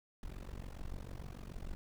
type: noise with amplitude modulation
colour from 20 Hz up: brown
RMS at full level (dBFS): -41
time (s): 0.23-1.75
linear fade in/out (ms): 0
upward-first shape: sine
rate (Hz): 46.7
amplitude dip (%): 95
effects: none